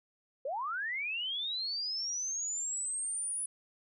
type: linear sweep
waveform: sine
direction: up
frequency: 499.7 to 9956 Hz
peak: -33 dBFS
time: 0.45-3.46 s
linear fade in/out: 5 ms
effects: none